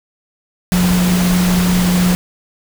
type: tone in noise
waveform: sine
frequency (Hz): 179.7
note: F3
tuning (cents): +50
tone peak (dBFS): -11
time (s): 0.72-2.15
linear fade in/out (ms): 0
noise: pink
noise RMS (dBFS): -20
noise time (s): 0.72-2.15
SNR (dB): +6
effects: none